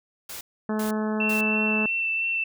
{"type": "noise bursts", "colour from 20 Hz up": "white", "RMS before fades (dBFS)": -37, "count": 3, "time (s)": [0.29, 1.41], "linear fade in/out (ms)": 5, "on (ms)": 120, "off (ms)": 380}
{"type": "harmonic tone", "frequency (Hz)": 215.2, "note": "A3", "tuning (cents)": -38, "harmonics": [1, 2, 3, 4, 5, 6, 7, 8], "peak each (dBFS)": [-25, -31, -35, -37, -39, -41, -42, -43], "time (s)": [0.69, 1.86], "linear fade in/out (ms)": 2}
{"type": "tone with vibrato", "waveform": "sine", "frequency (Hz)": 2680, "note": "E7", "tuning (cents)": 28, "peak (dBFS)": -23, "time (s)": [1.2, 2.44], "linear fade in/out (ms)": 5, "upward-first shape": "sine", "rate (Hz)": 3, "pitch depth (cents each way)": 14}
{"effects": []}